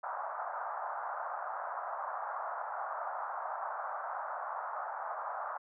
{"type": "band-pass noise", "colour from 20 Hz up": "pink", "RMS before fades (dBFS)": -39, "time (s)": [0.03, 5.58], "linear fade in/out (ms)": 10, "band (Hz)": [650, 1400], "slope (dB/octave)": 48, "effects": []}